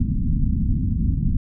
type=low-pass noise; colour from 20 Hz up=pink; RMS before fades=-20 dBFS; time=0-1.37 s; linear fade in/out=5 ms; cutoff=250 Hz; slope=48 dB/octave; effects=none